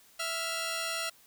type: tone pair together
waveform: 10% pulse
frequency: 659.3 / 1397 Hz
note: E5 / F6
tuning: 0 / 0 cents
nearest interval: octave + minor second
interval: 1300 cents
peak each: -26 / -27 dBFS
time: 0.19-1.1 s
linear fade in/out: 10 ms
effects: white hiss -60 dBFS RMS until 1.26 s